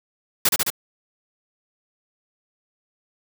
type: noise with echo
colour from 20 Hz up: white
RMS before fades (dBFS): -17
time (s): 0.45-0.49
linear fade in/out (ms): 5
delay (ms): 71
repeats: 3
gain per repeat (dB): -2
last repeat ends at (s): 0.703
effects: none